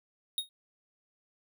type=tone with exponential decay; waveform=square; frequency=3735 Hz; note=A#7; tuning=3 cents sharp; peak=-26 dBFS; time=0.38-0.49 s; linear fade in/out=1 ms; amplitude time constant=23 ms; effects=none